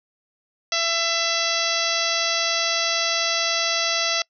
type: harmonic tone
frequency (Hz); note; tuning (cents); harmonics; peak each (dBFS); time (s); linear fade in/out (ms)
669; E5; +25; 1 / 2 / 3 / 4 / 5 / 6 / 7 / 8 / 9; -29 / -29 / -29 / -29 / -29 / -29 / -29 / -29 / -29; 0.72-4.22; 2
effects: noise-tail reverb RT60 0.1 s tail -25 dB re dry